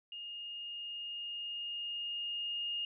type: tone with level ramp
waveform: sine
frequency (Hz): 2841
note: F7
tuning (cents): +29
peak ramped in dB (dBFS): -42 to -34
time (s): 0.12-2.85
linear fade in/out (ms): 2
effects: none